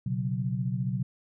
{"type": "chord", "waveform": "sine", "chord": "B suspended second", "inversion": "none", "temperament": "equal with one note detuned", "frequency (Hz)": [123.47, 138.11, 185], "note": ["B2", "C#3", "F#3"], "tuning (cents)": [0, -6, 0], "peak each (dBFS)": [-30, -32, -32], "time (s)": [0.06, 1.03], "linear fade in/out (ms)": 5, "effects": []}